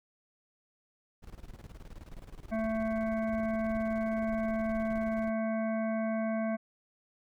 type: noise with tremolo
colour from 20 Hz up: brown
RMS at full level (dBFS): -44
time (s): 1.22-5.3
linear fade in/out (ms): 20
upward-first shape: square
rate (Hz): 19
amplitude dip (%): 75
type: harmonic tone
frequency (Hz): 221.7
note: A3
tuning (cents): +13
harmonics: 1 / 3 / 5 / 7 / 9 / 10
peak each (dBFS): -31 / -33 / -45 / -45 / -52 / -49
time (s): 2.51-6.57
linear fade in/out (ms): 20
effects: none